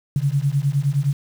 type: beating tone pair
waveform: sine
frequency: 135.9 / 145.6 Hz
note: C#3 / D3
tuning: -34 / -15 cents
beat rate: 9.7 Hz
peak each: -20 dBFS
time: 0.16-1.13 s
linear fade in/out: 2 ms
effects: 7-bit

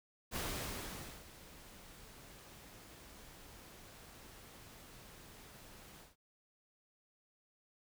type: noise with ADSR envelope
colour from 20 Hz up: pink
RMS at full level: -39 dBFS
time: 0.31-6.16 s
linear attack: 47 ms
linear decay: 870 ms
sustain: -17 dB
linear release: 160 ms
effects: none

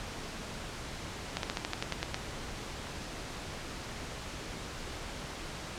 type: slowing click train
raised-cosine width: 0.2 ms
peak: -14 dBFS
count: 10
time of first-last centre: 1.37-2.144 s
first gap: 62 ms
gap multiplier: 1.08
effects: pink hiss -41 dBFS RMS until 5.78 s + low-pass 7000 Hz 12 dB/octave

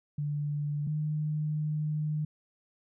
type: tone pair in turn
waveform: sine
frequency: 146.83 / 152.18 Hz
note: D3 / D#3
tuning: 0 / -38 cents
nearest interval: minor second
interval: 62 cents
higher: second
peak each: -29 / -28 dBFS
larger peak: second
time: 0.18-0.87 / 0.87-2.25 s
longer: second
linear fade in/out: 5 ms
effects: none

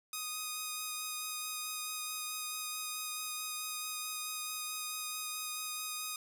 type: tone with vibrato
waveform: 5% pulse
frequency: 1244.5 Hz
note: D#6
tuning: in tune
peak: -26 dBFS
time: 0.13-6.16 s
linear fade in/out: 2 ms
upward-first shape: sine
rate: 4.6 Hz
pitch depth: 12 cents each way
effects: none

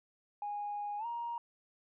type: tone with pitch glide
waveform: sine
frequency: 824 to 941.1 Hz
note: G#5 to A#5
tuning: -14 to +16 cents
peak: -35 dBFS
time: 0.42-1.38 s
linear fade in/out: 2 ms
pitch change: +230 cents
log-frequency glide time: 0.98-1.06 s
effects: tanh soft clip ceiling -31 dBFS

